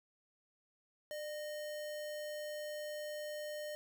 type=tone with sample-and-hold; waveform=sine; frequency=600 Hz; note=D5; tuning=37 cents sharp; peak=-40 dBFS; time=1.11-3.75 s; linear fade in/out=0 ms; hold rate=2450 Hz; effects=none